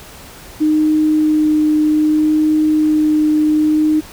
sine tone with vibrato, 306.9 Hz, D#4, 24 cents flat, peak -10 dBFS, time 0.6-4.01 s, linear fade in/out 20 ms, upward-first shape sine, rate 0.64 Hz, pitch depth 9 cents each way, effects pink hiss -37 dBFS RMS until 4.12 s

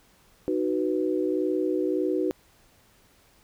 sine chord, B major, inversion first, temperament just, 308.7 / 370.4 / 493.9 Hz, D#4 / F#4 / B4, -14 / +2 / 0 cents, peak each -27 / -26 / -30 dBFS, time 0.48-2.31 s, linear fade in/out 0 ms, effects pink hiss -60 dBFS RMS until 3.43 s

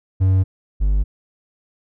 triangle tone pair in turn, 94.5 / 49.81 Hz, F#2 / G1, +37 / +28 cents, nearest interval major seventh, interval 1109 cents, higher first, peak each -10 / -12 dBFS, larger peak first, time 0.2-0.44 / 0.8-1.04 s, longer neither, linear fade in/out 20 ms, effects none

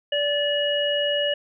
harmonic tone, 580 Hz, D5, 22 cents flat, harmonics 1 / 3 / 5, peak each -23 / -30 / -24 dBFS, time 0.12-1.34 s, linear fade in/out 5 ms, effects none

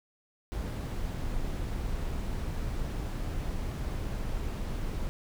brown noise, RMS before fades -33 dBFS, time 0.52-5.09 s, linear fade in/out 0 ms, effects none

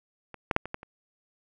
clicks, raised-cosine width 0.5 ms, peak -26 / -10 / -6 / -21 / -17 / -28 dBFS, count 6, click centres 0.343 / 0.512 / 0.564 / 0.656 / 0.744 / 0.831 s, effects none

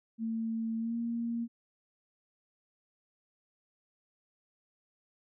sine tone with pitch glide, 225.4 to 233.3 Hz, A3 to A#3, +42 to +2 cents, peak -31 dBFS, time 0.18-1.48 s, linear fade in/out 50 ms, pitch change +60 cents, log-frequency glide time 0.78-0.96 s, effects none

